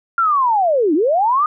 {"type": "linear two-way sweep", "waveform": "sine", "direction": "down then up", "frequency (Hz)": [1400, 283.3, 1253], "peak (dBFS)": -12, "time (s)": [0.18, 1.46], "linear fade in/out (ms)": 2, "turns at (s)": 0.94, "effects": []}